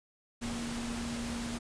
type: tone in noise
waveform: sine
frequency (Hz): 235.4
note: A#3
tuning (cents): +17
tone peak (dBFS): -36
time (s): 0.41-1.59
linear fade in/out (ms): 20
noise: pink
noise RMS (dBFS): -40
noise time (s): 0.41-1.59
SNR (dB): +1
effects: resampled to 22050 Hz